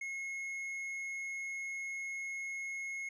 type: tone with tanh clipping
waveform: triangle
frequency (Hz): 2168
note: C#7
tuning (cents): -39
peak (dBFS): -39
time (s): 0.01-3.09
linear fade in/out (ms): 5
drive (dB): 10
effects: none